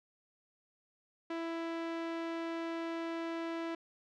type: tone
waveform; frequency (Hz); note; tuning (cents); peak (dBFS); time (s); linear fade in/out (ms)
sawtooth; 331.5; E4; +10; -32; 1.3-3.75; 5
effects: low-pass 3000 Hz 12 dB/octave